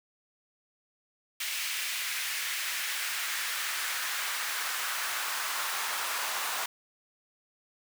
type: noise with high-pass filter sweep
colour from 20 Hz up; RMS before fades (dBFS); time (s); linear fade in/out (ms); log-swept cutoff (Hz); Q
pink; -33; 1.4-6.66; 5; 2300 to 980; 1.5
effects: none